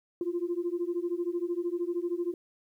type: beating tone pair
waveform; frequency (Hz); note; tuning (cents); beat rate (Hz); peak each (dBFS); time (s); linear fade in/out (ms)
sine; 341.6 / 354.6; F4 / F4; -38 / +26; 13; -31; 0.21-2.34; 2
effects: tanh soft clip ceiling -22 dBFS + 11-bit